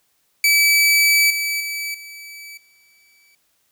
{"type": "tone with level steps", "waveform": "sawtooth", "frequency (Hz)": 2300, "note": "D7", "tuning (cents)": -37, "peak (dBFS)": [-9, -17, -21, -32, -50], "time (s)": [0.44, 3.35], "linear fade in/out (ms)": 2, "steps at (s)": [1.3, 1.6, 1.94, 2.57], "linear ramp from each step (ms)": 5, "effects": ["white hiss -65 dBFS RMS until 3.71 s"]}